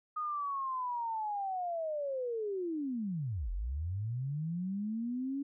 sine linear two-way sweep, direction down then up, 1245 to 40.59 to 283.4 Hz, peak -33 dBFS, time 0.16-5.43 s, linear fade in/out 10 ms, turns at 3.51 s, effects none

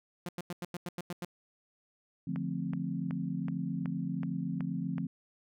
sawtooth tone bursts, 175.9 Hz, F3, 13 cents sharp, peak -32 dBFS, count 9, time 0.26-1.248 s, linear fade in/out 2 ms, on 28 ms, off 92 ms
sine chord, D minor seventh, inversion none, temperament equal, 146.83 / 174.61 / 220 / 261.6 Hz, D3 / F3 / A3 / C4, 0 / 0 / 0 / 0 cents, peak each -39 / -35 / -40 / -38 dBFS, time 2.27-5.07 s, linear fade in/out 5 ms
click train, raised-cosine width 0.5 ms, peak -29 dBFS, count 8, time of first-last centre 2.36-4.982 s, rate 2.67 Hz
effects none

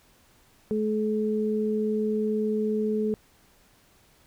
sine tone pair together, 214.4 / 428.8 Hz, A3 / A4, -45 / -45 cents, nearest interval octave, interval 1200 cents, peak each -26 dBFS, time 0.71-3.14 s, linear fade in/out 0 ms, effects pink hiss -60 dBFS RMS until 4.26 s

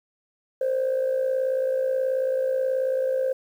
sine tone with amplitude modulation, 523.3 Hz, C5, in tune, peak -17 dBFS, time 0.61-3.33 s, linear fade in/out 5 ms, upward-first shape sine, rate 58.5 Hz, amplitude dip 65%, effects tanh soft clip ceiling -17 dBFS + 9-bit

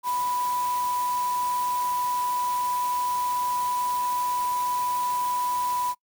sine tone in noise, 987.8 Hz, B5, in tune, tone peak -24 dBFS, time 0.03-5.95 s, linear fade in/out 50 ms, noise white, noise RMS -38 dBFS, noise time 0.03-5.95 s, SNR +11 dB, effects noise-tail reverb RT60 0.1 s tail -23 dB re dry

